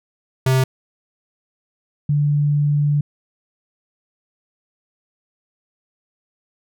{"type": "tone pair in turn", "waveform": ["square", "sine"], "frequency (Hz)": [130.81, 146.26], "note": ["C3", "D3"], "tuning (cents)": [0, -7], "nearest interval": "major second", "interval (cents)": 193, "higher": "second", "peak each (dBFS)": -14, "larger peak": "neither", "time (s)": [[0.46, 0.64], [2.09, 3.01]], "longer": "second", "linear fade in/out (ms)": 5, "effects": []}